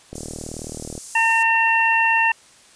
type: click train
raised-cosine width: 2 ms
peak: -19 dBFS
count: 34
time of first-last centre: 0.13-0.978 s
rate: 38.9 Hz
type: high-pass noise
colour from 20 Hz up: pink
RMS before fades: -35 dBFS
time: 0.15-1.43 s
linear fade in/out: 2 ms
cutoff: 6200 Hz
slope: 24 dB/octave
type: harmonic tone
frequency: 908 Hz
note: A#5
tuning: 46 cents flat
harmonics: 1 / 2 / 3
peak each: -19 / -19 / -19 dBFS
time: 1.15-2.32 s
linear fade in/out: 5 ms
effects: white hiss -50 dBFS RMS until 2.75 s + resampled to 22050 Hz